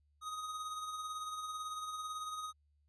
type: tone with tremolo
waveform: square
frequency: 1251 Hz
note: D#6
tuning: 9 cents sharp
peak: -39 dBFS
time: 0.21-2.53 s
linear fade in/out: 50 ms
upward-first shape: sine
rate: 18 Hz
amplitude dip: 40%
effects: added 73 Hz sine -70 dBFS peak until 2.88 s + resampled to 24000 Hz